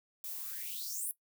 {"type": "noise with high-pass filter sweep", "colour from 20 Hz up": "violet", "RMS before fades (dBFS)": -40, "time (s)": [0.24, 1.11], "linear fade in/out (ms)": 0, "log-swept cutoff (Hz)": [550, 11000], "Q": 7, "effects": ["noise-tail reverb RT60 0.1 s tail -18 dB re dry"]}